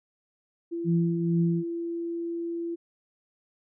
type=tone; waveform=sine; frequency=338.2 Hz; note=E4; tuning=44 cents sharp; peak=-29 dBFS; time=0.71-2.76 s; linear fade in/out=20 ms
type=tone with tremolo; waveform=sine; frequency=168.9 Hz; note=E3; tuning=42 cents sharp; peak=-20 dBFS; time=0.84-1.64 s; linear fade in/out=50 ms; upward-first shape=triangle; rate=2.2 Hz; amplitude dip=60%
effects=none